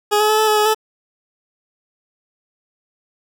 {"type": "tone with pitch steps", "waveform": "20% pulse", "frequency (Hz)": [416.8, 425.5, 431.1, 434.9, 426.5, 422.6, 435], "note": ["G#4", "G#4", "A4", "A4", "G#4", "G#4", "A4"], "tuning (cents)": [6, 42, -35, -20, 46, 30, -20], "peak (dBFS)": -8, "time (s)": [0.11, 0.747], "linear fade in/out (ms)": 20, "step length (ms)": 91, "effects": []}